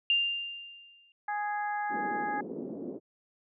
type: tone with exponential decay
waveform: sine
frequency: 2794 Hz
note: F7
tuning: in tune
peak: -21 dBFS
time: 0.1-1.12 s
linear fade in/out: 1 ms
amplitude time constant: 220 ms
type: harmonic tone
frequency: 415.3 Hz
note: G#4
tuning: in tune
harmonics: 2 / 3 / 4 / 5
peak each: -31 / -43 / -37 / -46 dBFS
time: 1.28-2.41 s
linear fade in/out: 5 ms
type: band-pass noise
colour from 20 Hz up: pink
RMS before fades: -39 dBFS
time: 1.89-3 s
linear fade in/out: 50 ms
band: 240 to 440 Hz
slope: 24 dB/octave
effects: none